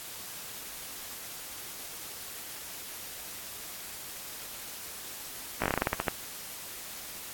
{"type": "slowing click train", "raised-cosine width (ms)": 0.5, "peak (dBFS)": -11, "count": 12, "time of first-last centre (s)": [5.62, 6.082], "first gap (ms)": 17, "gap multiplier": 1.17, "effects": ["white hiss -42 dBFS RMS until 7.33 s", "AAC 64 kbps"]}